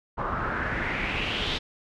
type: noise with low-pass filter sweep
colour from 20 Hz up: pink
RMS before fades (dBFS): -29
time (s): 0.17-1.59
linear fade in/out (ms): 20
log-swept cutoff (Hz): 1100 to 3700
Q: 4
effects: none